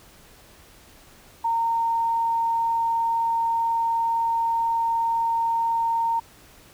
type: tone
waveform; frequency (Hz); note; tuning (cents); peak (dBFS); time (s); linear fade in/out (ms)
sine; 919; A#5; -25; -20; 1.44-6.2; 10
effects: pink hiss -51 dBFS RMS until 6.73 s